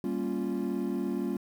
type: chord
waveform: triangle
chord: G half-diminished seventh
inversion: none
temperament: equal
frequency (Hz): 196 / 233.1 / 277.2 / 349.2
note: G3 / Bb3 / Db4 / F4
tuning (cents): 0 / 0 / 0 / 0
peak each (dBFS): -32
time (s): 0.04-1.37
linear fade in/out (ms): 2
effects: tanh soft clip ceiling -18 dBFS + 9-bit